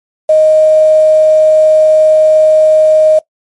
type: tone with quantisation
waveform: sine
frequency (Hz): 623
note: D#5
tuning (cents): +2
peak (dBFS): -3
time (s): 0.29-3.19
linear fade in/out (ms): 5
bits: 5
effects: noise-tail reverb RT60 0.1 s tail -19 dB re dry + MP3 48 kbps